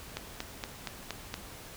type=click train; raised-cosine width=0.2 ms; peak=-17 dBFS; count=6; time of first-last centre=0.17-1.341 s; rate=4.27 Hz; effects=pink hiss -47 dBFS RMS until 1.76 s